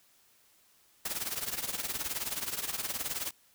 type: noise with tremolo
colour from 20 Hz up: white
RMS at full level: -32 dBFS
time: 1.05-3.31 s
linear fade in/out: 5 ms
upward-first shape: triangle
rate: 19 Hz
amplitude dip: 85%
effects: white hiss -65 dBFS RMS until 3.54 s